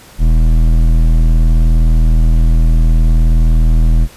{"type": "tone with hard clipping", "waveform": "sine", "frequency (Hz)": 40.31, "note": "E1", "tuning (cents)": -38, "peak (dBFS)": -8, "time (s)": [0.18, 4.08], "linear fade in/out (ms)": 50, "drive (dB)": 11, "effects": ["pink hiss -39 dBFS RMS until 4.16 s", "resampled to 32000 Hz"]}